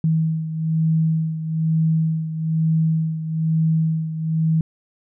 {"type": "beating tone pair", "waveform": "sine", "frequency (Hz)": [160, 161.1], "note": ["D#3", "E3"], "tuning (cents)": [49, -39], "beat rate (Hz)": 1.1, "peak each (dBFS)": [-18, -24], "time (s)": [0.04, 4.61], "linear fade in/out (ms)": 2, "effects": []}